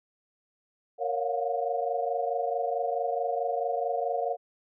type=chord; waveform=sine; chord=Gb major seventh; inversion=first; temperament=equal with one note detuned; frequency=466.2 / 554.4 / 698.5 / 723.1 Hz; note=Bb4 / Db5 / F5 / Gb5; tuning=0 / 0 / 0 / -40 cents; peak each=-32 dBFS; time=0.98-4.37 s; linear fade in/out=50 ms; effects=none